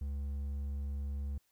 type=tone with hard clipping; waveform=triangle; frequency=70.4 Hz; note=C#2; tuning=27 cents sharp; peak=-36 dBFS; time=0.01-1.38 s; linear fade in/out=5 ms; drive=7 dB; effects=white hiss -75 dBFS RMS until 1.51 s